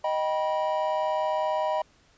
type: chord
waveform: triangle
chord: Eb augmented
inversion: none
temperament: just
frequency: 622.3 / 777.8 / 972.3 Hz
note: Eb5 / G5 / B5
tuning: 0 / -14 / -27 cents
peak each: -25 / -29 / -27 dBFS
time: 0.04-1.82 s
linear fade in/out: 5 ms
effects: pink hiss -61 dBFS RMS until 2.17 s + resampled to 16000 Hz